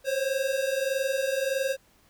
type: tone pair together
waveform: square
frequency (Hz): 523.3 / 544.9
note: C5 / C#5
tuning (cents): 0 / -30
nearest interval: minor second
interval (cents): 70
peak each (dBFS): -30 / -28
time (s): 0.04-1.77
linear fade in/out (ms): 50
effects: pink hiss -62 dBFS RMS until 2.09 s